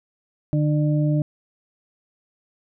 harmonic tone, 150 Hz, D3, 37 cents sharp, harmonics 1 / 2 / 4, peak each -18 / -24 / -30 dBFS, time 0.53-1.22 s, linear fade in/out 0 ms, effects none

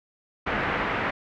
white low-pass noise, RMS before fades -27 dBFS, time 0.46-1.11 s, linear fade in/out 10 ms, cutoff 2100 Hz, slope 24 dB/octave, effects none

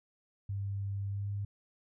sine tone with pitch glide, 99.3 to 101.04 Hz, G2 to G#2, +23 to -47 cents, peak -33 dBFS, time 0.49-1.45 s, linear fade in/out 5 ms, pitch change +30 cents, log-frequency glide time 1.09-1.28 s, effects none

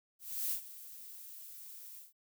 violet noise with ADSR envelope, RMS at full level -34 dBFS, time 0.19-2.13 s, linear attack 320 ms, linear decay 98 ms, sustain -16 dB, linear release 160 ms, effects none

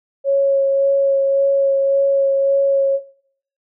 sine tone with vibrato, 550 Hz, C#5, 14 cents flat, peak -12 dBFS, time 0.24-3 s, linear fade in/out 50 ms, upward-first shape sine, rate 1.8 Hz, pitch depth 10 cents each way, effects noise-tail reverb RT60 0.6 s tail -17 dB re dry

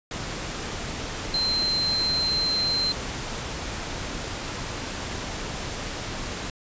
sine tone in noise, 4121 Hz, C8, 27 cents flat, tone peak -22 dBFS, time 1.34-2.92 s, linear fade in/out 2 ms, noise pink, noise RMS -32 dBFS, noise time 0.11-6.5 s, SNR +7 dB, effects resampled to 16000 Hz

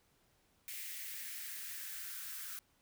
blue noise with high-pass filter sweep, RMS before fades -45 dBFS, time 0.68-2.59 s, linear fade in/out 0 ms, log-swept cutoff 2100 to 1400 Hz, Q 3.7, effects pink hiss -73 dBFS RMS until 2.81 s

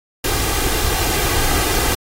pink noise with comb filter, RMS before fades -18 dBFS, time 0.24-1.95 s, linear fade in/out 5 ms, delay 2.5 ms, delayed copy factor +0.55, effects AAC 48 kbps

